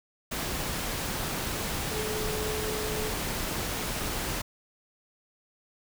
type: tone in noise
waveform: sine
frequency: 429.9 Hz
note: A4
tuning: 40 cents flat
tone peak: -33 dBFS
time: 1.91-3.1 s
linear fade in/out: 10 ms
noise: pink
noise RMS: -32 dBFS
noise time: 0.31-4.42 s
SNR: -4 dB
effects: none